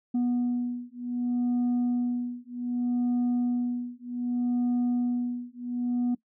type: beating tone pair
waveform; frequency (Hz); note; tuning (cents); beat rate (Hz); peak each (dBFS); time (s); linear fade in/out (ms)
sine; 243.8 / 244.45; B3 / B3; -22 / -18; 0.65; -26; 0.14-6.15; 10
effects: noise-tail reverb RT60 0.1 s tail -20 dB re dry + tanh soft clip ceiling -22 dBFS